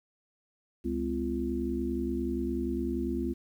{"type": "harmonic tone with a mistuned harmonic", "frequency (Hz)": 68.6, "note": "C#2", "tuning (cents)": -17, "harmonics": [1, 3, 4, 5], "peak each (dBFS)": [-36, -36, -33, -33], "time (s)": [0.84, 3.34], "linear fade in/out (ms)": 20, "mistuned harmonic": 4, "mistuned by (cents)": -120, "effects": ["10-bit"]}